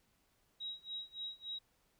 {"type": "tone with tremolo", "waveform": "sine", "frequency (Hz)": 3829, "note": "A#7", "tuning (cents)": 46, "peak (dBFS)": -39, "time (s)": [0.6, 1.59], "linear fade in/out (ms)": 10, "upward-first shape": "sine", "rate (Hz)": 3.5, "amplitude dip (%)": 95, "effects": ["pink hiss -75 dBFS RMS until 1.99 s"]}